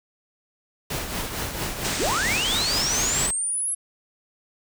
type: noise with tremolo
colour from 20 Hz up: pink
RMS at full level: -27 dBFS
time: 0.9-3.31 s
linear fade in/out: 5 ms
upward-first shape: triangle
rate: 4.4 Hz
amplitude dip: 55%
type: low-pass noise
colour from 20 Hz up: white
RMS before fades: -29 dBFS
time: 1.84-3.27 s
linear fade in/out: 10 ms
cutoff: 8900 Hz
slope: 96 dB/octave
type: linear sweep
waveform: sine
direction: up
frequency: 220 to 11000 Hz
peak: -23 dBFS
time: 1.99-3.75 s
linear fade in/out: 10 ms
effects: none

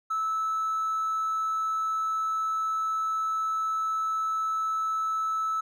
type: tone with hard clipping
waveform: triangle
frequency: 1308 Hz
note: E6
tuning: 14 cents flat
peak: -26 dBFS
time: 0.1-5.61 s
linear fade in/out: 10 ms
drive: 4 dB
effects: none

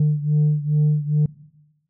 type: beating tone pair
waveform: sine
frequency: 149.4 / 151.8 Hz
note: D3 / D#3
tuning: +30 / -42 cents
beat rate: 2.4 Hz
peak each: -16 / -19 dBFS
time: 0-1.26 s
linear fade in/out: 5 ms
effects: noise-tail reverb RT60 1.0 s tail -21 dB re dry + tanh soft clip ceiling -12 dBFS

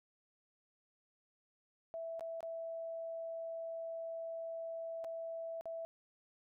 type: tone with dropouts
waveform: sine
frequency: 659.3 Hz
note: E5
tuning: in tune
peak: -40 dBFS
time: 1.94-5.85 s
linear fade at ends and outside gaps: 0 ms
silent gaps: 2.195-2.208 / 2.406-2.429 / 5.042-5.046 / 5.61-5.656 s
effects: none

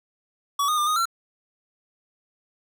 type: tone with pitch steps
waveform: square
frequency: 1135 / 1232 / 1198 / 1242 / 1355 Hz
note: C#6 / D#6 / D6 / D#6 / E6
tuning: +41 / -17 / +34 / -3 / +47 cents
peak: -21 dBFS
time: 0.59-1.055 s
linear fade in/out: 5 ms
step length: 93 ms
effects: none

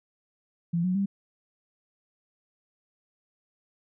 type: tone with pitch steps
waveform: sine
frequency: 170 / 183.26 / 197.55 Hz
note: F3 / F#3 / G3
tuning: -46 / -16 / +14 cents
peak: -23 dBFS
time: 0.73-1.06 s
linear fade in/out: 10 ms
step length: 110 ms
effects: none

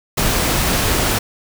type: noise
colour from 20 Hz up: pink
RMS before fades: -17 dBFS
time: 0.17-1.19 s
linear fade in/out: 10 ms
effects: none

